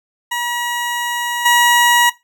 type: tone with level steps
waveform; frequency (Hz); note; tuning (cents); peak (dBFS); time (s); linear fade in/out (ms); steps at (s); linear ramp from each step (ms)
20% pulse; 960; B5; -49; -13 / -4; 0.31-2.1; 10; 1.45; 10
effects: noise-tail reverb RT60 0.2 s tail -18 dB re dry